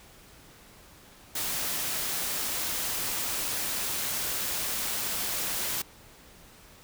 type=noise; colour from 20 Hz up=white; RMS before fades=-31 dBFS; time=1.35-5.82 s; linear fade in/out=5 ms; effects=pink hiss -53 dBFS RMS until 6.83 s